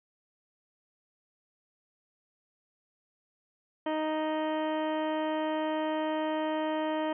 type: harmonic tone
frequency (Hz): 311.1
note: D#4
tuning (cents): 0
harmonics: 1 / 2 / 3 / 4 / 5 / 6 / 7 / 8 / 9 / 10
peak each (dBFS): -32 / -32 / -35 / -44 / -48 / -44 / -53 / -52 / -55 / -47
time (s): 3.86-7.13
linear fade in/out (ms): 5
effects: none